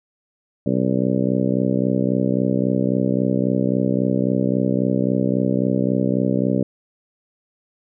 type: harmonic tone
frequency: 63.7 Hz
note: C2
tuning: 46 cents flat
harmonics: 2 / 3 / 4 / 5 / 6 / 7 / 8 / 9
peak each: -25 / -21 / -22 / -26 / -30 / -28 / -29 / -28 dBFS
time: 0.66-6.63 s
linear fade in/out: 5 ms
effects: none